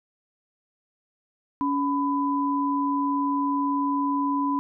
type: tone pair together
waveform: sine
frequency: 281.7 / 999.8 Hz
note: C#4 / B5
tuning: +28 / +21 cents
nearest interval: octave + minor seventh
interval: 2193 cents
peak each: -24 / -25 dBFS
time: 1.61-4.59 s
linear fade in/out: 0 ms
effects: none